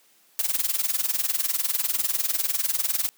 blue noise with tremolo, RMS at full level -22 dBFS, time 0.39-3.09 s, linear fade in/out 0 ms, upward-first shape sine, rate 20 Hz, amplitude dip 85%, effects white hiss -60 dBFS RMS until 3.17 s + high-pass 200 Hz 12 dB/octave

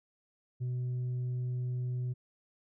triangle tone with tanh clipping, 124.8 Hz, B2, 19 cents sharp, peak -32 dBFS, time 0.6-2.14 s, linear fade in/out 20 ms, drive 7 dB, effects none

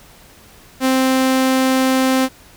sawtooth tone, 261.6 Hz, C4, in tune, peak -9 dBFS, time 0.8-2.29 s, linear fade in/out 50 ms, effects pink hiss -45 dBFS RMS until 2.56 s

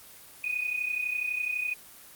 sine tone pair together, 2478 / 2510 Hz, D#7 / D#7, -8 / +15 cents, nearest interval unison, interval 23 cents, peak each -29 / -34 dBFS, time 0.44-1.74 s, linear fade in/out 2 ms, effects white hiss -50 dBFS RMS until 2.15 s + Opus 24 kbps

